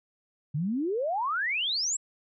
sine exponential sweep, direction up, 137.8 to 7902 Hz, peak -26 dBFS, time 0.54-1.97 s, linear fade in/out 10 ms, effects none

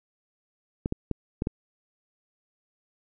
clicks, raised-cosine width 3 ms, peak -14 dBFS, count 5, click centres 0.859 / 0.924 / 1.113 / 1.421 / 1.471 s, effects none

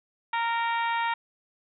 harmonic tone, 463.6 Hz, A#4, 10 cents flat, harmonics 2 / 3 / 4 / 5 / 6 / 7 / 8, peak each -26 / -34 / -33 / -36 / -41 / -43 / -43 dBFS, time 0.33-1.14 s, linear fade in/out 5 ms, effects none

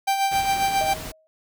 45% pulse tone with tremolo, 784 Hz, G5, in tune, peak -18 dBFS, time 0.07-0.94 s, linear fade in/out 10 ms, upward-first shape sine, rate 7.4 Hz, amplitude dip 50%
pink noise, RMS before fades -35 dBFS, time 0.31-1.12 s, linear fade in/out 10 ms
sine tone with exponential decay, 632 Hz, D#5, 27 cents sharp, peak -23 dBFS, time 0.81-1.27 s, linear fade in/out 0 ms, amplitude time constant 100 ms
effects none

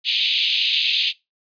white band-pass noise, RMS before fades -20 dBFS, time 0.04-1.13 s, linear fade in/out 50 ms, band 2600 to 4100 Hz, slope 48 dB/octave, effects noise-tail reverb RT60 0.2 s tail -20 dB re dry + resampled to 11025 Hz

